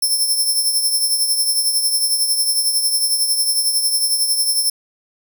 15% pulse tone with tremolo, 5340 Hz, E8, 22 cents sharp, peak -7 dBFS, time 0.02-4.7 s, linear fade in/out 5 ms, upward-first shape triangle, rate 11 Hz, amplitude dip 60%, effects none

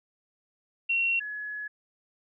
sine tone pair in turn, 2733 / 1693.6 Hz, F7 / G#6, -38 / +33 cents, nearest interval minor sixth, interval 829 cents, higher first, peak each -23 / -33 dBFS, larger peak first, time 0.89-1.2 / 1.2-1.68 s, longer second, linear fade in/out 10 ms, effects none

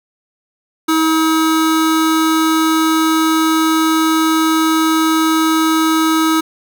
square tone pair together, 320 / 1280 Hz, D#4 / D#6, +49 / +49 cents, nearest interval 2 octaves, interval 2400 cents, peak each -13 / -18 dBFS, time 0.88-6.41 s, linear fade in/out 10 ms, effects none

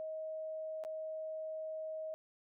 sine tone with dropouts, 631 Hz, D#5, 24 cents sharp, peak -39 dBFS, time 0-2.14 s, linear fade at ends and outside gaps 0 ms, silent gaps 0.838-0.849 s, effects none

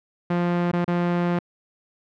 sawtooth tone with dropouts, 174.61 Hz, F3, in tune, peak -16 dBFS, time 0.3-1.39 s, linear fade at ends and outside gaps 5 ms, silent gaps 0.716-0.732 / 0.846-0.878 s, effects low-pass 2000 Hz 12 dB/octave

